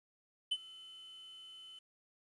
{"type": "tone with ADSR envelope", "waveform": "triangle", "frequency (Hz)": 3029, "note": "F#7", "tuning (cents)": 40, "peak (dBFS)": -28, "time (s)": [0.51, 1.79], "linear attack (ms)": 10, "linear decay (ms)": 48, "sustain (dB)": -21, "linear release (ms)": 5, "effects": ["resampled to 22050 Hz", "11-bit"]}